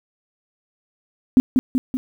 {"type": "tone with echo", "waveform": "sine", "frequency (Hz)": 256.2, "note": "C4", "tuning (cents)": -36, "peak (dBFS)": -7, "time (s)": [1.37, 1.4], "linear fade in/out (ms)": 0, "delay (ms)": 190, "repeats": 3, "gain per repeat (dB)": -4, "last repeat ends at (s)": 1.97, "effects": ["8-bit"]}